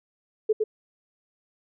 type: tone with echo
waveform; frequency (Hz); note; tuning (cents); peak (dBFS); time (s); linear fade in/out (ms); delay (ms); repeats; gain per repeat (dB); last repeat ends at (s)
sine; 432.8; A4; -29; -17; 0.49-0.53; 10; 110; 1; -3; 0.64
effects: none